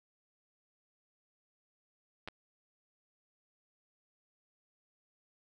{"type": "clicks", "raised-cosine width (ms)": 0.3, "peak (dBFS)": -26, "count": 2, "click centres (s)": [2.276, 2.285], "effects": []}